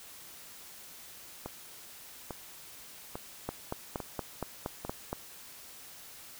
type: two click trains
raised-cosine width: 1 ms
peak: -23 / -19 dBFS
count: 5 / 8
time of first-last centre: 1.46-4.85 / 3.49-5.129 s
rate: 1.18 / 4.27 Hz
effects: white hiss -50 dBFS RMS until 6.39 s

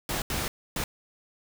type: noise bursts at uneven times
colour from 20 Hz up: pink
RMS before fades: -30 dBFS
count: 3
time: 0.09-0.22 / 0.3-0.48 / 0.76-0.84 s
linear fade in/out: 2 ms
effects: none

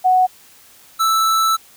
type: tone pair in turn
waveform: sine / square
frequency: 740 / 1318.5 Hz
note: F#5 / E6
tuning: 0 / 0 cents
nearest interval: minor seventh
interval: 1000 cents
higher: second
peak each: -10 / -14 dBFS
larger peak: first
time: 0.04-0.27 / 0.99-1.57 s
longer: second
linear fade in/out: 20 ms
effects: white hiss -47 dBFS RMS until 1.76 s

